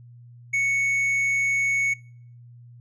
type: tone with tanh clipping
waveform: sine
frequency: 2217 Hz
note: C#7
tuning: in tune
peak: -21 dBFS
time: 0.53-1.94 s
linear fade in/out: 10 ms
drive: 5 dB
effects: noise-tail reverb RT60 0.6 s tail -25 dB re dry + added 120 Hz sine -44 dBFS peak until 2.8 s